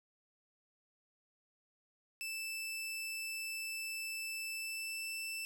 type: tone with pitch glide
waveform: sawtooth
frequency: 2642 to 2659 Hz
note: E7 to E7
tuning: +3 to +14 cents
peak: -36 dBFS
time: 2.21-5.45 s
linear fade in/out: 0 ms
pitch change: +11 cents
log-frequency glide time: 4.53-5.17 s
effects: none